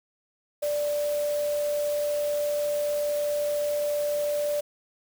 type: tone in noise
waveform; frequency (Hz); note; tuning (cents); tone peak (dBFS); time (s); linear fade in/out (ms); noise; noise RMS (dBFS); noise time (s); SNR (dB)
sine; 587.3; D5; 0; -24; 0.62-4.61; 10; white; -40; 0.62-4.61; +13
effects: none